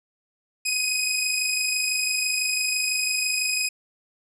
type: tone pair together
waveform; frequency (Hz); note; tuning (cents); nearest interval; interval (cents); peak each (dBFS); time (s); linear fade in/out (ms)
15% pulse; 2489 / 2515; D#7 / D#7; 0 / +18; unison; 18; -22 / -16; 0.65-3.69; 10
effects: low-pass 12000 Hz 12 dB/octave